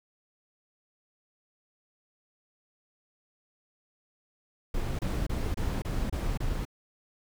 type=noise bursts; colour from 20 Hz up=brown; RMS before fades=-30 dBFS; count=7; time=4.74-6.652 s; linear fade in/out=5 ms; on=250 ms; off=27 ms; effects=none